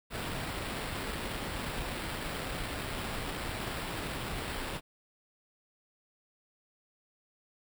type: noise with sample-and-hold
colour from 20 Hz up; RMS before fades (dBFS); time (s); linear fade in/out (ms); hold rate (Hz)
pink; -37; 0.1-4.81; 50; 6300
effects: none